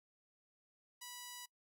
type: tone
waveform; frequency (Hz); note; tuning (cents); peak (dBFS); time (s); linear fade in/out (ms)
5% pulse; 980; B5; -14; -36; 1.01-1.46; 10
effects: noise-tail reverb RT60 0.1 s tail -22 dB re dry